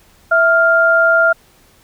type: tone pair together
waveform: sine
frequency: 659.3 / 1398.3 Hz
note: E5 / F6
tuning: 0 / +2 cents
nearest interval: octave + minor second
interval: 1302 cents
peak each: -13 / -10 dBFS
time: 0.31-1.33 s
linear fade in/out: 10 ms
effects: pink hiss -50 dBFS RMS until 1.83 s